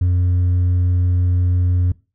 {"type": "tone with hard clipping", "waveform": "triangle", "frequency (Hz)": 89.4, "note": "F2", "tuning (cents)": 41, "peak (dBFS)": -12, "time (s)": [0.01, 1.92], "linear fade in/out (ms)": 5, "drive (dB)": 1, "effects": ["noise-tail reverb RT60 0.3 s tail -21 dB re dry"]}